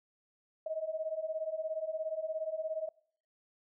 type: beating tone pair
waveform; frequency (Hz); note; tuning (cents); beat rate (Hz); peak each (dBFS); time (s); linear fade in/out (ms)
sine; 622.3 / 639.3; D#5 / D#5; 0 / +47; 17; -38 / -36; 0.66-2.89; 5
effects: noise-tail reverb RT60 0.6 s tail -24 dB re dry